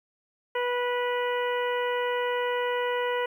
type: harmonic tone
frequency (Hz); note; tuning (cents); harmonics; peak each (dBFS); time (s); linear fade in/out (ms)
490; B4; -14; 1 / 2 / 3 / 4 / 5 / 6; -27 / -31 / -36 / -35 / -42 / -39; 0.55-3.26; 5
effects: 10-bit